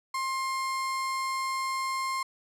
35% pulse tone, 1060 Hz, C6, 22 cents sharp, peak -27 dBFS, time 0.14-2.23 s, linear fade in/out 5 ms, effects low-pass 11000 Hz 12 dB/octave

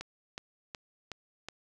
click train, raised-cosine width 0.2 ms, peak -22 dBFS, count 5, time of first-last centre 0.01-1.486 s, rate 2.71 Hz, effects none

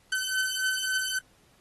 sawtooth beating tone pair, 1523 / 1526.6 Hz, F#6 / G6, +50 / -46 cents, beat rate 3.6 Hz, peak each -26 dBFS, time 0.12-1.19 s, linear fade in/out 5 ms, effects pink hiss -63 dBFS RMS until 1.6 s + AAC 32 kbps

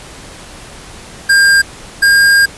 square tone pair in turn, 1604 / 1612.7 Hz, G6 / G6, +39 / +49 cents, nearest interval unison, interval 10 cents, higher second, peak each -6 dBFS, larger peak neither, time 1.29-1.62 / 2.02-2.46 s, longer second, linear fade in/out 10 ms, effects pink hiss -33 dBFS RMS until 2.57 s + resampled to 24000 Hz

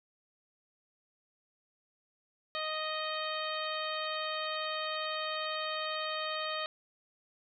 harmonic tone, 622.3 Hz, D#5, in tune, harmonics 1 / 2 / 3 / 4 / 5 / 6 / 7, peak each -39 / -38 / -42 / -44 / -42 / -43 / -45 dBFS, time 2.55-6.66 s, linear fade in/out 0 ms, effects none

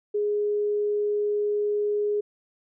sine tone, 415.3 Hz, G#4, in tune, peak -22 dBFS, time 0.14-2.21 s, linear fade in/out 10 ms, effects none

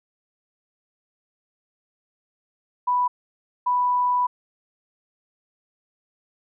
sine tone bursts at uneven times, 987.8 Hz, B5, in tune, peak -18 dBFS, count 2, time 2.87-3.08 / 3.66-4.27 s, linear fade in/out 10 ms, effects none

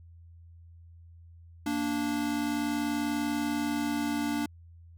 square tone pair together, 232.3 / 292.7 Hz, A#3 / D4, -6 / -6 cents, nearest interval major third, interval 400 cents, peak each -34 / -30 dBFS, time 1.66-4.46 s, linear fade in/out 5 ms, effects added 84 Hz sine -49 dBFS peak until 4.97 s

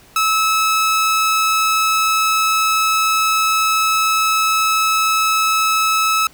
sawtooth tone, 1299 Hz, E6, 26 cents flat, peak -10 dBFS, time 0.16-6.27 s, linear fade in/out 2 ms, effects pink hiss -47 dBFS RMS until 6.33 s

